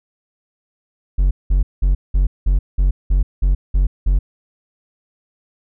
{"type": "tone bursts", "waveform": "triangle", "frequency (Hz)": 46.25, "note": "F#1", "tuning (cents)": 0, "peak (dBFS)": -9, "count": 10, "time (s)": [1.18, 4.19], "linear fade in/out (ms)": 10, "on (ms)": 130, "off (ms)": 190, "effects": []}